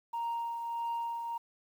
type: tone with tremolo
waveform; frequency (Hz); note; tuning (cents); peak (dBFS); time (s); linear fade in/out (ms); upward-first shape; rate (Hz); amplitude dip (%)
sine; 932.3; A#5; 0; -29; 0.13-1.38; 10; triangle; 1.6; 50
effects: tanh soft clip ceiling -30 dBFS + 10-bit